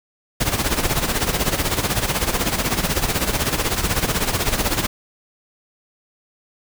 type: noise with tremolo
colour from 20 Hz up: pink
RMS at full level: -18 dBFS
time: 0.4-4.87 s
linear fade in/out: 10 ms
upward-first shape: sine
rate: 16 Hz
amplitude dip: 70%
effects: none